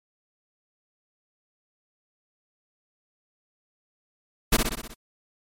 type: noise with echo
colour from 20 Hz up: pink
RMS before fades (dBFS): -17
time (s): 4.52-4.57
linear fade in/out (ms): 10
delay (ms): 62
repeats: 6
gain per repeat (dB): -4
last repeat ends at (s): 4.942
effects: MP3 64 kbps